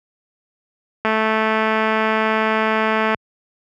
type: click train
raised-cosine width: 0.5 ms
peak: -4 dBFS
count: 460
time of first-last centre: 1.05-3.146 s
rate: 219 Hz
effects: high-pass 80 Hz 12 dB/octave